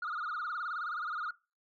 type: tone with vibrato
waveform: sine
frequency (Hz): 1318.5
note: E6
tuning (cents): 0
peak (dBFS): -32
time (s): 0.02-1.31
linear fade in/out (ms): 5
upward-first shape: sine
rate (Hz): 19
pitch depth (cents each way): 170
effects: noise-tail reverb RT60 0.3 s tail -23 dB re dry + tanh soft clip ceiling -32 dBFS